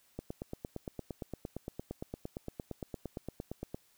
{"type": "click train", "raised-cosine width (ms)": 2, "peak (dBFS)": -25, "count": 32, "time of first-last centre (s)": [0.19, 3.745], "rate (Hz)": 8.72, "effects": ["white hiss -68 dBFS RMS until 3.97 s"]}